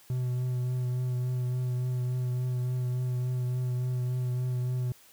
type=tone with vibrato; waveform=triangle; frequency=125.4 Hz; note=B2; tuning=27 cents sharp; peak=-25 dBFS; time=0.1-4.92 s; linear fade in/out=2 ms; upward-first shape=triangle; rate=3.5 Hz; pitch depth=22 cents each way; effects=white hiss -57 dBFS RMS until 5.12 s